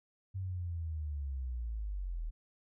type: linear sweep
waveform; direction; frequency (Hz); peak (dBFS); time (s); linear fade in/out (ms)
sine; down; 96.7 to 38; -35; 0.34-2.31; 20
effects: none